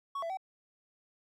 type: tone with pitch steps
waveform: triangle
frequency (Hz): 1113 / 667 / 763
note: C#6 / E5 / G5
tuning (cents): +7 / +20 / -47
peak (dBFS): -32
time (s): 0.15-0.372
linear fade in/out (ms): 5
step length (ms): 74
effects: none